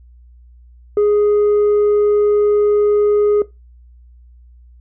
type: tone with tanh clipping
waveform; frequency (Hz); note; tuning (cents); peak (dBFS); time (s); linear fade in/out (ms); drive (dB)
sine; 415.3; G#4; 0; -11; 0.97-3.42; 2; 2
effects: noise-tail reverb RT60 0.2 s tail -18 dB re dry + added 60 Hz sine -41 dBFS peak until 4.8 s